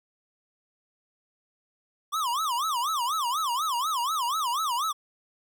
square tone with vibrato, 1108.7 Hz, C#6, in tune, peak -26 dBFS, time 2.12-4.93 s, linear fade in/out 20 ms, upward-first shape sine, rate 4.1 Hz, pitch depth 290 cents each way, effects none

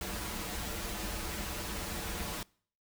pink noise with comb filter, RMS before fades -38 dBFS, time 0.01-2.43 s, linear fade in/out 2 ms, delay 7.6 ms, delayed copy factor -0.75, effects noise-tail reverb RT60 0.5 s tail -24 dB re dry

